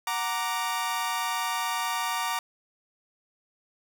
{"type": "chord", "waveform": "sawtooth", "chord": "Gb augmented", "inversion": "none", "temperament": "equal", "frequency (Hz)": [740, 932.3, 1174.7], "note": ["Gb5", "Bb5", "D6"], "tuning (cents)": [0, 0, 0], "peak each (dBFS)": [-31, -26, -28], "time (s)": [0.07, 2.39], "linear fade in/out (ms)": 2, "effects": []}